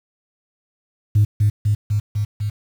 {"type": "tone with echo", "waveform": "sine", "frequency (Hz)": 104.5, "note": "G#2", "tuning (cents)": 11, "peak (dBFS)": -9, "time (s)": [1.15, 1.25], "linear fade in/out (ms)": 10, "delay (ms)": 250, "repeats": 5, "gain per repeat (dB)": -2, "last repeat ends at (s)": 2.5, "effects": ["tanh soft clip ceiling -8 dBFS", "7-bit"]}